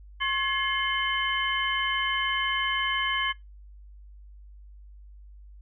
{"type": "tone cluster", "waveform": "sine", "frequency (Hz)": [1080, 1697, 2127, 3053], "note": ["C#6", "G#6", "C7", "G7"], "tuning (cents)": [-45, 37, 28, -46], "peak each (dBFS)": -30, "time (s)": [0.2, 3.33], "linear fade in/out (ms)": 20, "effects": ["noise-tail reverb RT60 0.2 s tail -23 dB re dry", "added 50 Hz sine -45 dBFS peak until 5.61 s"]}